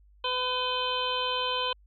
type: harmonic tone with a mistuned harmonic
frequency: 503 Hz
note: B4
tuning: 32 cents sharp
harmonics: 1 / 2 / 3 / 5 / 6 / 7 / 8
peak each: -34 / -31 / -40 / -37 / -31 / -40 / -40 dBFS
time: 0.24-1.73 s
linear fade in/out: 5 ms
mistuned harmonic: 6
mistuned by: +39 cents
effects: added 50 Hz sine -55 dBFS peak until 1.86 s